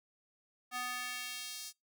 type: tone with high-pass filter sweep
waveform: square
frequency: 248.3 Hz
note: B3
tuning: 9 cents sharp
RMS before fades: -41 dBFS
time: 0.71-1.73 s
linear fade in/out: 50 ms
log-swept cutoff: 1000 to 5400 Hz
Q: 1.2
effects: noise-tail reverb RT60 0.2 s tail -25 dB re dry